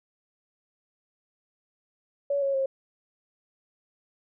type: tone with pitch steps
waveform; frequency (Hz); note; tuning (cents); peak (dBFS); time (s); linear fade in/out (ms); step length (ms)
sine; 565 / 550.8 / 537; C#5 / C#5 / C5; +33 / -11 / +45; -23; 2.3-2.66; 5; 120
effects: none